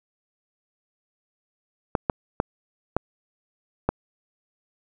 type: clicks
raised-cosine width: 1 ms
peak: -6 dBFS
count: 5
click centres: 1.952 / 2.098 / 2.401 / 2.966 / 3.89 s
effects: none